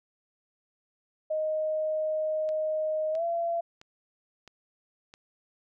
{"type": "tone with pitch glide", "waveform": "sine", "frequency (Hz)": [622.3, 678.6], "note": ["D#5", "F5"], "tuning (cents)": [0, -50], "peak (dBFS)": -26, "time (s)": [1.3, 3.61], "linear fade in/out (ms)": 10, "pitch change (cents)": 150, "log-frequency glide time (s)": [3.12, 3.23]}
{"type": "click train", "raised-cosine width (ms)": 0.2, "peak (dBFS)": -31, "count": 5, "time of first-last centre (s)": [2.49, 5.139], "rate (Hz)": 1.51}
{"effects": []}